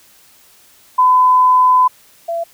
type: tone pair in turn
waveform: sine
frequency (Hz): 1010 / 674.1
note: B5 / E5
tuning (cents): +39 / +39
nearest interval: perfect fifth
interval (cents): 700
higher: first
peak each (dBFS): -7 / -17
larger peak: first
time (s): 0.98-1.88 / 2.28-2.44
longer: first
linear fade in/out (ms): 10
effects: white hiss -48 dBFS RMS until 2.53 s